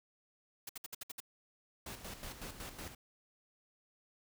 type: noise bursts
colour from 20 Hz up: white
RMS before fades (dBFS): -44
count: 7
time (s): 0.67-1.203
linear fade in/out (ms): 5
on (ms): 23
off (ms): 62
type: noise with tremolo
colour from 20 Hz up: pink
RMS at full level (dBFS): -45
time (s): 1.86-2.95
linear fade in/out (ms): 5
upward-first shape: square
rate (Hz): 5.4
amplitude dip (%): 60
effects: none